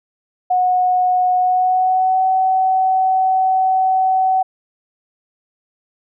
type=tone with pitch glide; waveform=sine; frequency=731 to 755 Hz; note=F#5 to F#5; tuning=-21 to +35 cents; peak=-12 dBFS; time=0.5-4.43 s; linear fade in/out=10 ms; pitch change=+56 cents; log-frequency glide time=1.38-2.25 s; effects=none